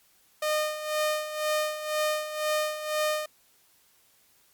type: tone with tremolo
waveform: sawtooth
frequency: 611 Hz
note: D#5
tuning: 32 cents flat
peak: -20 dBFS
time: 0.42-3.26 s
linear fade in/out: 5 ms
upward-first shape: sine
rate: 2 Hz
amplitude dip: 70%
effects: white hiss -63 dBFS RMS until 4.53 s + Opus 48 kbps